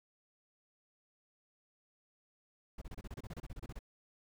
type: noise bursts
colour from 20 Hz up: brown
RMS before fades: -44 dBFS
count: 16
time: 2.78-3.791 s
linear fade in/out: 5 ms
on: 36 ms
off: 29 ms
effects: none